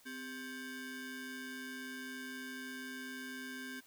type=ring-modulated tone; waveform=40% pulse; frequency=659.3 Hz; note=E5; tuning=in tune; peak=-39 dBFS; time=0.05-3.81 s; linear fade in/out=20 ms; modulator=917 Hz; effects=white hiss -64 dBFS RMS until 3.86 s